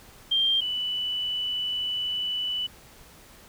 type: tone pair in turn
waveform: sine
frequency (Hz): 3178 / 2976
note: G7 / F#7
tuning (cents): +23 / +9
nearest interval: minor second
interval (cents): 114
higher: first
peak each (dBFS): -20 / -26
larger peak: first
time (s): 0.31-0.61 / 0.61-2.67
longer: second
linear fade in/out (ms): 10
effects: pink hiss -51 dBFS RMS until 3.48 s